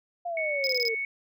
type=exponential sweep; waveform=sine; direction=down; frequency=709 to 440 Hz; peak=-29 dBFS; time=0.25-0.95 s; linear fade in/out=10 ms
type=tone; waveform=sine; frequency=2217 Hz; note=C#7; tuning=in tune; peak=-28 dBFS; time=0.37-1.05 s; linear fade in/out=2 ms
type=tone bursts; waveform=triangle; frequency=5060 Hz; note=D#8; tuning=28 cents sharp; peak=-24 dBFS; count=5; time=0.64-0.882 s; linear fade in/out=0 ms; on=30 ms; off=23 ms
effects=none